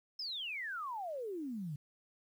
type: exponential sweep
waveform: sine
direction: down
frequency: 5330 to 138.59 Hz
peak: -38 dBFS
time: 0.19-1.76 s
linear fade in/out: 5 ms
effects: 11-bit